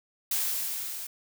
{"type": "noise with level ramp", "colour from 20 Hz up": "blue", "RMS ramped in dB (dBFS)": [-27, -38], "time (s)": [0.31, 1.07], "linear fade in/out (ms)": 5, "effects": []}